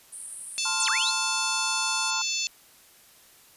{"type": "band-pass noise", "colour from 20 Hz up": "white", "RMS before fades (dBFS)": -40, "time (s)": [0.12, 2.11], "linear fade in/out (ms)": 10, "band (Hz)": [8700, 10000], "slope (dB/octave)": 96}
{"type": "harmonic tone", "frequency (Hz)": 880, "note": "A5", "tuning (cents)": 0, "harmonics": [3, 4, 5, 6, 7, 8], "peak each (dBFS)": [-32, -34, -32, -35, -33, -34], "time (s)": [0.58, 2.47], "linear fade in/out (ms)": 0}
{"type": "chord", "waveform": "sine", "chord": "F major", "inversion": "first", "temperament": "equal", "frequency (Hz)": [880, 1046.5, 1396.9], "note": ["A5", "C6", "F6"], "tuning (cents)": [0, 0, 0], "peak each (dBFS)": -34, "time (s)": [0.65, 2.22], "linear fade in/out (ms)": 5}
{"type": "linear two-way sweep", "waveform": "sine", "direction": "down then up", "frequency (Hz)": [9700, 1068, 4440], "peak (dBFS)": -25, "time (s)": [0.8, 1.11], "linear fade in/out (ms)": 0, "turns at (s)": 0.89}
{"effects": ["white hiss -55 dBFS RMS until 3.56 s", "resampled to 32000 Hz"]}